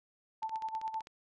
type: tone with tremolo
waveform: sine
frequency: 883 Hz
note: A5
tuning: 6 cents sharp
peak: -32 dBFS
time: 0.42-1.02 s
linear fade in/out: 5 ms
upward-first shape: sine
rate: 9.6 Hz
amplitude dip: 75%
type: click train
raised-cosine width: 0.2 ms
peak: -32 dBFS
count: 11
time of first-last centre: 0.43-1.071 s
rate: 15.6 Hz
effects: none